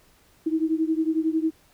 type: beating tone pair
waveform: sine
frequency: 315.9 / 326.9 Hz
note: D#4 / E4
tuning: +26 / -14 cents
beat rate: 11 Hz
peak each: -23 / -25 dBFS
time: 0.46-1.51 s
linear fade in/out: 10 ms
effects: pink hiss -59 dBFS RMS until 1.73 s